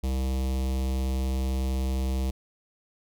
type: tone with notch filter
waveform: square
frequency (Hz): 65.41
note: C2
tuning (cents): 0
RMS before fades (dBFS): -27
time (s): 0.03-2.31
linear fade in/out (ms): 10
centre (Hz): 1500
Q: 0.75
effects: none